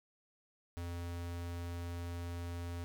square tone, 86.3 Hz, F2, 20 cents flat, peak -40 dBFS, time 0.77-2.84 s, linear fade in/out 0 ms, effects none

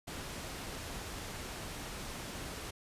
pink low-pass noise, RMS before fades -43 dBFS, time 0.07-2.71 s, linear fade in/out 10 ms, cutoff 11000 Hz, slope 12 dB/octave, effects resampled to 32000 Hz

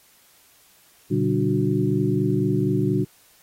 sine tone cluster, 119.6 / 143.8 / 192.8 / 297.2 / 367 Hz, A#2 / D3 / G3 / D4 / F#4, +45 / -36 / -28 / +21 / -14 cents, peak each -25 dBFS, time 1.1-3.05 s, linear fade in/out 20 ms, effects white hiss -56 dBFS RMS until 3.42 s + AAC 48 kbps

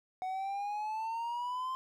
triangle exponential sweep, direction up, 740 to 1046.5 Hz, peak -32 dBFS, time 0.22-1.75 s, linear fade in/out 0 ms, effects none

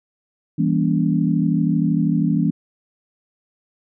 sine chord, E diminished seventh, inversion none, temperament just, 164.81 / 197.78 / 237.3 / 284.8 Hz, E3 / G3 / Bb3 / Db4, 0 / +16 / +31 / +47 cents, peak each -19 / -22 / -22 / -22 dBFS, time 0.58-2.51 s, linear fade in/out 10 ms, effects none

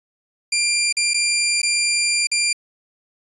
15% pulse tone with dropouts, 2383 Hz, D7, 25 cents sharp, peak -10 dBFS, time 0.52-2.53 s, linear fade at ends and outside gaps 5 ms, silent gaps 0.926-0.968 / 1.136-1.142 / 1.618-1.63 / 2.271-2.315 s, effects resampled to 24000 Hz

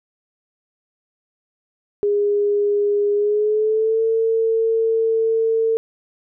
sine tone with pitch glide, 410.1 to 449.8 Hz, G#4 to A4, -22 to +38 cents, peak -15 dBFS, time 2.03-5.77 s, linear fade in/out 0 ms, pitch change +160 cents, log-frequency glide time 3.14-4.03 s, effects none

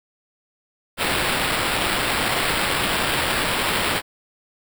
blue noise with sample-and-hold, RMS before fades -22 dBFS, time 0.97-4.02 s, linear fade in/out 50 ms, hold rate 6300 Hz, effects none

